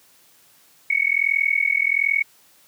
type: tone with amplitude modulation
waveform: sine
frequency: 2219 Hz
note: C#7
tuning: 1 cent sharp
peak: -13 dBFS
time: 0.9-2.23 s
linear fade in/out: 5 ms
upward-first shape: sine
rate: 41.3 Hz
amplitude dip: 95%
effects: white hiss -55 dBFS RMS until 2.67 s + high-pass 80 Hz 12 dB/octave